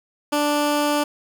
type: tone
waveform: 15% pulse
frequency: 293.7 Hz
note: D4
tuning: in tune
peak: -12 dBFS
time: 0.32-1.04 s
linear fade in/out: 10 ms
effects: none